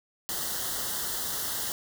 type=band-stop noise; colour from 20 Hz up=white; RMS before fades=-32 dBFS; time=0.29-1.72 s; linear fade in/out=0 ms; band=2000 to 2900 Hz; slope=96 dB/octave; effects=none